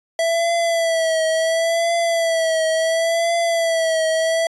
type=tone with vibrato; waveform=square; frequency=659.3 Hz; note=E5; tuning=in tune; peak=-17 dBFS; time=0.19-4.47 s; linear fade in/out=2 ms; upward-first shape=triangle; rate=0.71 Hz; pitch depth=57 cents each way; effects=resampled to 24000 Hz